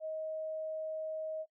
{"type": "tone", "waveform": "sine", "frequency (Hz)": 630, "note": "D#5", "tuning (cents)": 21, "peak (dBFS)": -36, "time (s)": [0, 1.46], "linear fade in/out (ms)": 50, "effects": ["noise-tail reverb RT60 0.1 s tail -20 dB re dry"]}